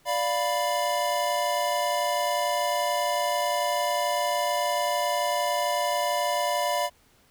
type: chord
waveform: square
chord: B diminished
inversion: first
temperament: equal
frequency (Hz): 587.3 / 698.5 / 987.8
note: D5 / F5 / B5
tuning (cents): 0 / 0 / 0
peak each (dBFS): -29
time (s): 0.05-6.9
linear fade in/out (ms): 50
effects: pink hiss -61 dBFS RMS until 7.3 s